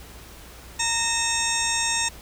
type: harmonic tone with a mistuned harmonic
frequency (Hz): 922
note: A#5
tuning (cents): -19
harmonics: 1 / 2 / 3 / 4 / 6 / 7 / 8 / 9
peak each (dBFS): -30 / -30 / -30 / -30 / -30 / -30 / -30 / -30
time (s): 0.79-2.09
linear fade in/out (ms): 10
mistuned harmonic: 3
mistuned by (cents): -100
effects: added 60 Hz sine -45 dBFS peak until 2.21 s + pink hiss -45 dBFS RMS until 2.21 s